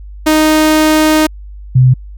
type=tone pair in turn; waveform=sawtooth / sine; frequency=310.4 / 128.04 Hz; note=D#4 / C3; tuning=-4 / -37 cents; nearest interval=octave + minor third; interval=1533 cents; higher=first; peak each=-3 dBFS; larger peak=neither; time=0.26-1.27 / 1.75-1.94 s; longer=first; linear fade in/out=10 ms; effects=added 50 Hz sine -27 dBFS peak until 2.17 s